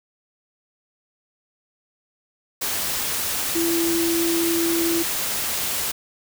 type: tone in noise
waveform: sine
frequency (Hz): 335.3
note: E4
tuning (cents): +30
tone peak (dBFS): -20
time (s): 3.55-5.03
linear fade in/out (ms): 10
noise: white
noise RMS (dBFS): -25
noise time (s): 2.61-5.92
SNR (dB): +2
effects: none